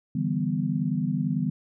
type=chord; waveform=sine; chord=E minor seventh; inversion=third; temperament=equal; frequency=146.83 / 164.81 / 196 / 246.9 Hz; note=D3 / E3 / G3 / B3; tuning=0 / 0 / 0 / 0 cents; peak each=-29 dBFS; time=0.15-1.5 s; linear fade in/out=5 ms; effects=none